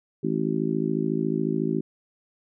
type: harmonic tone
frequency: 54 Hz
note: A1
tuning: 32 cents flat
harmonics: 3 / 4 / 5 / 6 / 7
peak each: -29 / -29 / -29 / -29 / -29 dBFS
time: 0.23-1.81 s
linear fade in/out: 10 ms
effects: none